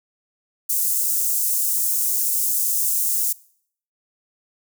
white high-pass noise, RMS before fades -21 dBFS, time 0.69-3.33 s, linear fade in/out 10 ms, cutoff 7000 Hz, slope 24 dB/octave, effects noise-tail reverb RT60 0.6 s tail -22 dB re dry

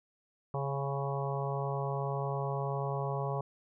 harmonic tone with a mistuned harmonic, 138.59 Hz, C#3, in tune, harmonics 1 / 3 / 4 / 5 / 6 / 7 / 8, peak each -34 / -39 / -40 / -41 / -42 / -42 / -43 dBFS, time 0.54-3.41 s, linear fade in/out 2 ms, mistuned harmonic 7, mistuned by +18 cents, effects none

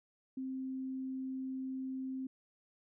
sine tone, 262.4 Hz, C4, 5 cents sharp, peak -37 dBFS, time 0.37-2.27 s, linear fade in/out 5 ms, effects none

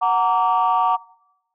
sine chord, Gb augmented, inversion none, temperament just, 740 / 925 / 1156.2 Hz, Gb5 / Bb5 / D6, 0 / -14 / -27 cents, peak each -19 dBFS, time 0.01-0.97 s, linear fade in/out 20 ms, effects noise-tail reverb RT60 0.9 s tail -23 dB re dry + tanh soft clip ceiling -9 dBFS

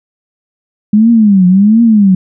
sine tone with vibrato, 205.2 Hz, G#3, 21 cents flat, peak -3 dBFS, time 0.93-2.15 s, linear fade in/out 5 ms, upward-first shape triangle, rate 1.4 Hz, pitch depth 250 cents each way, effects none

